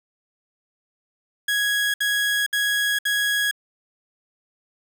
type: tone bursts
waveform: 30% pulse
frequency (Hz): 1661.2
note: G#6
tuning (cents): 0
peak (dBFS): -17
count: 4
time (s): 1.48-3.512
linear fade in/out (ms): 5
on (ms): 460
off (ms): 64
effects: none